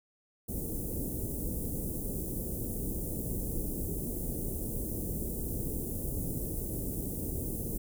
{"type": "band-stop noise", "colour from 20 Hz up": "pink", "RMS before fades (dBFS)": -35, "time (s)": [0.48, 7.78], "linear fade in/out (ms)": 10, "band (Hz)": [450, 10000], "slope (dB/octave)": 24, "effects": []}